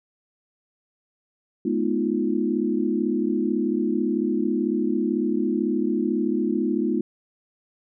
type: chord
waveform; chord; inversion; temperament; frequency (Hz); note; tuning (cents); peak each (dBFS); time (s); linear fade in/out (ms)
sine; F half-diminished seventh; first; equal with one note detuned; 213.1 / 246.9 / 311.1 / 349.2; Ab3 / Cb4 / Eb4 / F4; +45 / 0 / 0 / 0; -26; 1.65-7.01; 5
effects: none